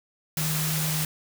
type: tone in noise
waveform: sine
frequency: 155.56 Hz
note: D#3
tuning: in tune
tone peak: -27 dBFS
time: 0.37-1.05 s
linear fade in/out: 2 ms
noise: white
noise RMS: -29 dBFS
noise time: 0.37-1.05 s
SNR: -1 dB
effects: none